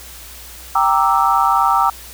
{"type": "chord", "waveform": "sine", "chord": "E half-diminished seventh", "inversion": "first", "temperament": "equal", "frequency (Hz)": [784, 932.3, 1174.7, 1318.5], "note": ["G5", "Bb5", "D6", "E6"], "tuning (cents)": [0, 0, 0, 0], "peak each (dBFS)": -17, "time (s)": [0.75, 1.9], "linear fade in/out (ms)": 5, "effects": ["added 60 Hz sine -40 dBFS peak until 2.13 s", "white hiss -37 dBFS RMS until 2.13 s"]}